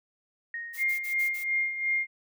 sine tone with exponential decay, 1864 Hz, A#6, 1 cent flat, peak -31 dBFS, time 0.54-1.42 s, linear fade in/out 2 ms, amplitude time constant 190 ms
blue noise bursts, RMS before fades -43 dBFS, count 5, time 0.73-1.444 s, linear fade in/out 20 ms, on 110 ms, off 41 ms
sine tone with tremolo, 2120 Hz, C7, 22 cents sharp, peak -23 dBFS, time 0.77-2.07 s, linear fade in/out 50 ms, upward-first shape sine, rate 2.8 Hz, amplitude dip 65%
effects none

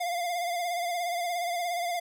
square tone with vibrato, 698.5 Hz, F5, in tune, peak -29 dBFS, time 0-2 s, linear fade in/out 10 ms, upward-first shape sine, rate 17 Hz, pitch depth 46 cents each way, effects none

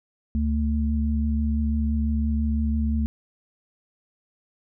sine tone pair together, 72.28 / 222.8 Hz, D2 / A3, -27 / +22 cents, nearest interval octave + perfect fifth, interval 1949 cents, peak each -22 / -25 dBFS, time 0.35-3.06 s, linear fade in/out 0 ms, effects none

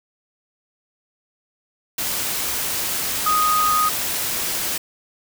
sine tone in noise, 1244.5 Hz, D#6, in tune, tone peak -16 dBFS, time 3.26-3.89 s, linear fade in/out 5 ms, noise white, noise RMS -24 dBFS, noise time 1.98-4.78 s, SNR +5 dB, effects none

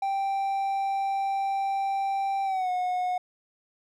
triangle tone with pitch glide, 784 to 727.3 Hz, G5 to F#5, 0 to -30 cents, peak -23 dBFS, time 0.02-3.18 s, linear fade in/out 5 ms, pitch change -130 cents, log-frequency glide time 2.44-2.7 s, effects none

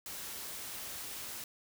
white noise, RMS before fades -43 dBFS, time 0.06-1.44 s, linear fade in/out 2 ms, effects none

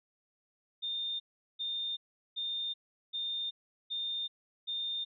sine tone bursts, 3627 Hz, A#7, 48 cents flat, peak -33 dBFS, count 6, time 0.82-5.05 s, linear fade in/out 20 ms, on 380 ms, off 390 ms, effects none

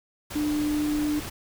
sine tone in noise, 298.6 Hz, D4, 29 cents sharp, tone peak -23 dBFS, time 0.35-1.2 s, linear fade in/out 10 ms, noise pink, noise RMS -36 dBFS, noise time 0.3-1.3 s, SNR +10 dB, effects none

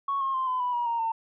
sine tone with pitch steps, 1108 / 1076.5 / 1045.8 / 1016 / 987.1 / 959 / 931.7 / 905.2 Hz, C#6 / C6 / C6 / B5 / B5 / A#5 / A#5 / A5, -1 / +49 / -1 / +49 / -1 / +49 / -1 / +49 cents, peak -24 dBFS, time 0.08-1.12 s, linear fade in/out 5 ms, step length 130 ms, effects tanh soft clip ceiling -20 dBFS

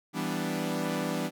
sawtooth chord, E minor seventh, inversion none, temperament equal, 164.81 / 196 / 246.9 / 293.7 Hz, E3 / G3 / B3 / D4, 0 / 0 / 0 / 0 cents, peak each -31 dBFS, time 0.13-1.31 s, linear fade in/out 50 ms, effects none

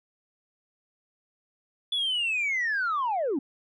sine linear sweep, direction down, 3467 to 246.9 Hz, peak -23 dBFS, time 1.92-3.39 s, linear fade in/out 5 ms, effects tanh soft clip ceiling -22 dBFS

